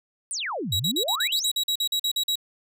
sine exponential two-way sweep, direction down then up, 9890 to 82.41 to 9890 Hz, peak -27 dBFS, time 0.31-1.5 s, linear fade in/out 0 ms, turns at 0.75 s
40% pulse tone bursts, 3866 Hz, B7, 38 cents flat, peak -21 dBFS, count 14, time 0.72-2.356 s, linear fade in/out 5 ms, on 76 ms, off 44 ms
effects none

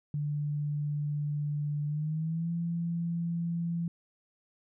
sine tone with pitch glide, 147.3 to 169.2 Hz, D3 to E3, +6 to +45 cents, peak -29 dBFS, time 0.14-3.88 s, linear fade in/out 2 ms, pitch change +239 cents, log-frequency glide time 1.86-2.51 s, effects none

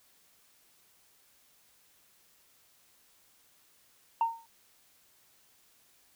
sine tone with exponential decay, 916 Hz, A#5, 31 cents flat, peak -20 dBFS, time 4.21-4.46 s, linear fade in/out 2 ms, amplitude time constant 53 ms, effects tanh soft clip ceiling -20 dBFS + white hiss -65 dBFS RMS until 6.15 s

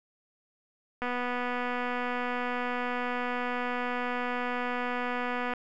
click train, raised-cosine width 0.5 ms, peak -18 dBFS, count 1112, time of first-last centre 1.02-5.536 s, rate 246 Hz, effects none

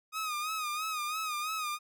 sawtooth tone with vibrato, 1244.5 Hz, D#6, in tune, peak -29 dBFS, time 0.12-1.79 s, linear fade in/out 50 ms, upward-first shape sine, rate 3 Hz, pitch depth 71 cents each way, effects none

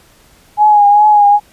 sine tone with vibrato, 830.6 Hz, G#5, in tune, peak -4 dBFS, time 0.57-1.4 s, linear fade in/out 50 ms, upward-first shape triangle, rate 2.5 Hz, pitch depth 45 cents each way, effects pink hiss -47 dBFS RMS until 1.52 s + resampled to 32000 Hz

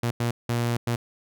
sawtooth tone bursts at uneven times, 118.7 Hz, A#2, 32 cents sharp, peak -19 dBFS, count 4, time 0.03-0.11 / 0.2-0.31 / 0.49-0.77 / 0.87-0.96 s, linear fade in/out 5 ms, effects none

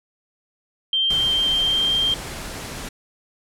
sine tone with pitch glide, 3153 to 3177 Hz, G7 to G7, +9 to +23 cents, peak -17 dBFS, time 0.93-2.14 s, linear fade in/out 2 ms, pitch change +14 cents, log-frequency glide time 1.55-1.93 s
pink noise, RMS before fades -32 dBFS, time 1.1-2.89 s, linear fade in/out 5 ms
effects low-pass 11000 Hz 12 dB/octave

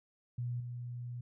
sine tone with level steps, 121.6 Hz, B2, 26 cents flat, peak -34 / -39 dBFS, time 0.38-1.21 s, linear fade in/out 5 ms, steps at 0.6 s, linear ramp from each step 5 ms, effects none

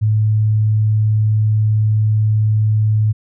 sine tone, 107.7 Hz, A2, 37 cents flat, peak -11 dBFS, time 0.01-3.13 s, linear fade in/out 20 ms, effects none

